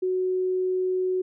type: tone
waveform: sine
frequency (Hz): 370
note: F#4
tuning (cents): 0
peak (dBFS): -22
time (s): 0.02-1.22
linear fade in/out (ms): 10
effects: none